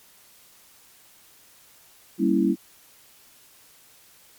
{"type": "chord", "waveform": "sine", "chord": "G diminished seventh", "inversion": "none", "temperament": "equal", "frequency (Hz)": [196, 233.1, 277.2, 329.6], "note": ["G3", "Bb3", "Db4", "Fb4"], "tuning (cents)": [0, 0, 0, 0], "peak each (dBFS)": [-23, -25, -24, -22], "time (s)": [2.18, 2.56], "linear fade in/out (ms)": 50, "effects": ["white hiss -54 dBFS RMS until 4.38 s", "MP3 96 kbps"]}